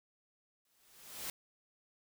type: noise with exponential growth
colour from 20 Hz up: white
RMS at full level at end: -39 dBFS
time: 0.65-1.3 s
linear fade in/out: 2 ms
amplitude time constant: 140 ms
effects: none